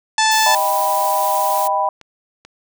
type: harmonic tone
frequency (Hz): 876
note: A5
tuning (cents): -8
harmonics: 1 / 2 / 3 / 4 / 5 / 6 / 7 / 8 / 9 / 10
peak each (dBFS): -15 / -19 / -25 / -23 / -25 / -24 / -26 / -26 / -31 / -31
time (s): 0.18-0.55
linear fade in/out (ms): 2
type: noise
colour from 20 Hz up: blue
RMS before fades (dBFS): -26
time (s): 0.31-1.68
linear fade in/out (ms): 10
type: chord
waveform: sine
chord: Eb augmented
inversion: none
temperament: equal with one note detuned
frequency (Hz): 622.3 / 788.5 / 987.8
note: Eb5 / G5 / B5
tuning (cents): 0 / +10 / 0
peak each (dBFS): -22 / -19 / -18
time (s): 0.46-1.89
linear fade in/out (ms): 2
type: click train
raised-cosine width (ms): 0.2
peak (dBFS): -22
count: 4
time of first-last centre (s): 1.14-2.45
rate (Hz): 2.29
effects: none